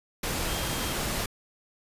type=tone in noise; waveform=sine; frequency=3208 Hz; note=G7; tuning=39 cents sharp; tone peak=-41 dBFS; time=0.48-0.93 s; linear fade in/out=5 ms; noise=pink; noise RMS=-30 dBFS; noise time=0.23-1.26 s; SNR=-14 dB; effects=resampled to 32000 Hz